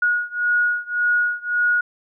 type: beating tone pair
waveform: sine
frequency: 1448 / 1449.8 Hz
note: F#6 / F#6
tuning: -38 / -36 cents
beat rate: 1.8 Hz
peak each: -20 / -21 dBFS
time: 0.02-1.81 s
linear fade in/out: 5 ms
effects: none